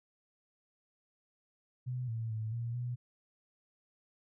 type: tone with pitch steps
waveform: sine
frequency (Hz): 125.5 / 113.5 / 109.8 / 117.3 / 122.3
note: B2 / A#2 / A2 / A#2 / B2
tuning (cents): +28 / -46 / -3 / +11 / -16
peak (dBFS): -34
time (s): 1.86-2.96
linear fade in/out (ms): 20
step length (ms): 220
effects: none